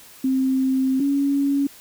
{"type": "tone pair in turn", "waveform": "sine", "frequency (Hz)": [263.2, 279.8], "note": ["C4", "C#4"], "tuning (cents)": [10, 16], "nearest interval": "minor second", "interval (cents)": 106, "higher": "second", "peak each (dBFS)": -17, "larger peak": "neither", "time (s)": [[0.24, 1], [1, 1.67]], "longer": "first", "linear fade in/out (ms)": 5, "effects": ["white hiss -46 dBFS RMS until 1.8 s"]}